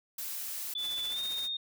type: noise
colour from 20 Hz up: blue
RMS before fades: -38 dBFS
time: 0.18-0.74 s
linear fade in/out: 5 ms
type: tone with pitch glide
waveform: sine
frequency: 3483 to 3684 Hz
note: A7 to A#7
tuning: -18 to -21 cents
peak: -32 dBFS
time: 0.75-1.57 s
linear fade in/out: 5 ms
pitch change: +97 cents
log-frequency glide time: 1.1-1.2 s
type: noise with tremolo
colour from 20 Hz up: white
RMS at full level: -42 dBFS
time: 0.77-1.49 s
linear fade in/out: 50 ms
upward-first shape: triangle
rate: 15 Hz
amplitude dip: 55%
effects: none